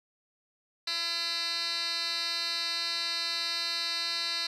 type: tone with band-pass filter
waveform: 10% pulse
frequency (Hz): 337.4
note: E4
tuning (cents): +40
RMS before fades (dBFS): -32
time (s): 0.87-4.47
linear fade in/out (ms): 5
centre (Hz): 3900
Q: 8
effects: none